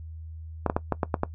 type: clicks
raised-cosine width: 1 ms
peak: -9 dBFS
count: 7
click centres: 0.663 / 0.699 / 0.765 / 0.923 / 1.032 / 1.142 / 1.234 s
effects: noise-tail reverb RT60 0.1 s tail -18 dB re dry + added 80 Hz sine -37 dBFS peak until 1.34 s